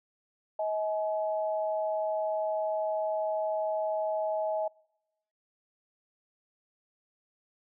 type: tone pair together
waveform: sine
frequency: 635 / 847.6 Hz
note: D#5 / G#5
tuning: +35 / +35 cents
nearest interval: perfect fourth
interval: 500 cents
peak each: -29 / -34 dBFS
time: 0.59-4.68 s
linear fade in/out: 5 ms
effects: noise-tail reverb RT60 0.9 s tail -26 dB re dry